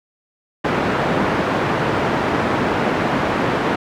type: band-pass noise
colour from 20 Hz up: pink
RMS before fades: -19 dBFS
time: 0.64-3.76 s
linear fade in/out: 10 ms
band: 160 to 1700 Hz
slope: 12 dB/octave
effects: none